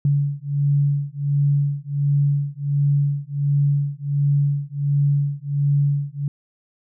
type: beating tone pair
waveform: sine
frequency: 141.9 / 143.3 Hz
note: C#3 / D3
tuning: +41 / -42 cents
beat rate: 1.4 Hz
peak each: -20 dBFS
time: 0.05-6.28 s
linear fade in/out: 2 ms
effects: none